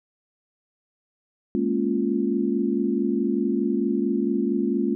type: chord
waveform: sine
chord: Bb minor seventh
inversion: third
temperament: equal with one note detuned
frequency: 208.5 / 233.1 / 277.2 / 349.2 Hz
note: Ab3 / Bb3 / Db4 / F4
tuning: +7 / 0 / 0 / 0 cents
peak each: -26 dBFS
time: 1.55-4.95 s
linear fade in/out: 0 ms
effects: none